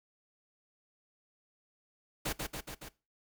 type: noise with echo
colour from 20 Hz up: pink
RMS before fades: -34 dBFS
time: 2.25-2.33 s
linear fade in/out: 10 ms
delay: 140 ms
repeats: 4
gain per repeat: -3 dB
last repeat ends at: 2.89 s
effects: noise-tail reverb RT60 0.3 s tail -20 dB re dry